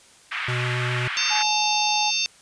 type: band-pass noise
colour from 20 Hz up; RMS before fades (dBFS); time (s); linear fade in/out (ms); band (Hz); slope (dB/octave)
white; -29; 0.31-1.43; 10; 1200 to 2600; 24
type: tone with vibrato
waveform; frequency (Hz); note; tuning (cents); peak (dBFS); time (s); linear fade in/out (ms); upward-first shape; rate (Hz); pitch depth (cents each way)
square; 123.47; B2; 0; -25; 0.48-1.08; 5; sine; 7.3; 10
type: harmonic tone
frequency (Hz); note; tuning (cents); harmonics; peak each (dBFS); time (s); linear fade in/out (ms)
900; A5; +39; 3 / 4 / 5 / 6 / 7; -26 / -27 / -28 / -29 / -29; 1.17-2.26; 0
type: tone with pitch glide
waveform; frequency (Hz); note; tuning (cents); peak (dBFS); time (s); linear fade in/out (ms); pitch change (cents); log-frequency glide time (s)
sine; 849 to 843.1; G#5 to G#5; +38 to +26; -23; 1.3-2.11; 20; -12; 1.43-1.78
effects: white hiss -52 dBFS RMS until 2.41 s + resampled to 22050 Hz

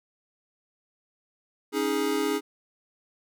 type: chord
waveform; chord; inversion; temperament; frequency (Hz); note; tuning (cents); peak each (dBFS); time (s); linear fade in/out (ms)
square; C# suspended second; none; equal with one note detuned; 277.2 / 314 / 415.3; C#4 / D#4 / G#4; 0 / +16 / 0; -31 / -30 / -28; 1.72-2.41; 50
effects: none

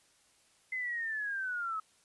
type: linear sweep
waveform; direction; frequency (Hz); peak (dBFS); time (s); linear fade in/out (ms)
sine; down; 2060 to 1271; -33; 0.72-1.8; 5
effects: white hiss -67 dBFS RMS until 2.04 s + resampled to 24000 Hz

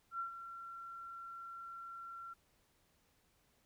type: tone with ADSR envelope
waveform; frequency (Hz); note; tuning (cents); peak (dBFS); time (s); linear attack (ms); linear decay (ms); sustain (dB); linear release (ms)
sine; 1363; F6; -43; -36; 0.11-2.34; 85; 110; -10; 13
effects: pink hiss -74 dBFS RMS until 3.65 s

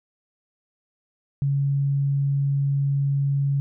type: tone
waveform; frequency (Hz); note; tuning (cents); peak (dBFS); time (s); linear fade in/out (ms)
sine; 139.7; C#3; +14; -19; 1.42-3.6; 0
effects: none

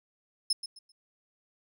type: tone with echo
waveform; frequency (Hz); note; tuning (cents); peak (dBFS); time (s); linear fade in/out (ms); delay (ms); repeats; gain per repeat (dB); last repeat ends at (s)
35% pulse; 5200; E8; -24; -21; 0.5-0.53; 5; 130; 3; -12; 0.92
effects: none

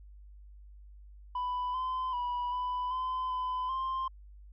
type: tone with pitch steps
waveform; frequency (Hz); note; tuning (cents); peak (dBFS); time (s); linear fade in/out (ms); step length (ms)
sine; 994 / 1025 / 979 / 995 / 1022 / 1011 / 1051; B5 / C6 / B5 / B5 / C6 / B5 / C6; +11 / -36 / -15 / +13 / -41 / +40 / +7; -28; 1.35-4.08; 5; 390
effects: tanh soft clip ceiling -30 dBFS + added 50 Hz sine -49 dBFS peak until 4.52 s

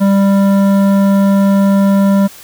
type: tone with hard clipping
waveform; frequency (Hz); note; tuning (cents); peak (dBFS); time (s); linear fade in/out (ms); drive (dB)
sine; 197.3; G3; +11; -9; 0-2.28; 20; 12
effects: white hiss -36 dBFS RMS until 2.43 s

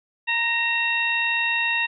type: harmonic tone with a mistuned harmonic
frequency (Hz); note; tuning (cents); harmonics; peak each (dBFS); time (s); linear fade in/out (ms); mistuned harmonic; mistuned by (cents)
932.3; A#5; 0; 1 / 2 / 3 / 4; -30 / -24 / -23 / -31; 0.27-1.87; 20; 3; -46
effects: none

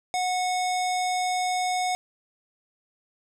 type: tone with low-pass filter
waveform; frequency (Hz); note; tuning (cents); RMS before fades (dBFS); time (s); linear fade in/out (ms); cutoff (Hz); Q
square; 732; F#5; -19; -26; 0.14-1.95; 0; 7600; 1.9
effects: 10-bit

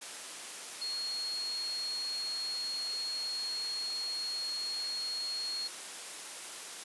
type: tone in noise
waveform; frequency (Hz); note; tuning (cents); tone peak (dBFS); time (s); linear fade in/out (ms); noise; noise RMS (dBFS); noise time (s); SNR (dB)
sine; 4300; C8; +47; -34; 0.81-5.68; 10; white; -43; 0.01-6.84; +6
effects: high-pass 300 Hz 12 dB/octave + resampled to 24000 Hz

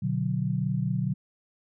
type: chord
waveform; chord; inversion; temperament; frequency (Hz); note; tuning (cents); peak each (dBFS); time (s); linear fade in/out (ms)
sine; B minor; none; just; 123.47 / 148.16 / 185.21; B2 / D3 / F#3; 0 / +16 / +2; -29; 0.02-1.14; 10
effects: none

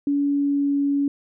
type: tone with pitch glide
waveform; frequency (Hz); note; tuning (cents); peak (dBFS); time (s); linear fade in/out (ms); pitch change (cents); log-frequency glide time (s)
sine; 284.4 to 282.3; C#4 to C#4; +45 to +32; -18; 0.07-1.08; 2; -13; 0.22-0.79
effects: none

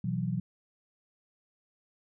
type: chord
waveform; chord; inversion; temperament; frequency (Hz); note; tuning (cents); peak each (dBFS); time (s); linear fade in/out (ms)
sine; B suspended fourth; none; equal; 123.47 / 164.81 / 185; B2 / E3 / F#3; 0 / 0 / 0; -33; 0.04-0.4; 5
effects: none

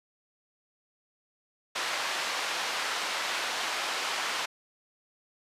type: band-pass noise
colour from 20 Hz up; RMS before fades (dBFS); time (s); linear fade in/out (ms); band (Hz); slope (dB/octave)
pink; -32; 1.75-4.46; 10; 850 to 5200; 12
effects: resampled to 32000 Hz

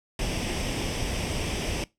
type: noise with comb filter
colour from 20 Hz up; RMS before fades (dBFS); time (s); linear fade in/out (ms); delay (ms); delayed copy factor
pink; -29; 0.19-1.84; 2; 0.36; +0.6
effects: noise-tail reverb RT60 0.2 s tail -21 dB re dry + low-pass 8000 Hz 12 dB/octave

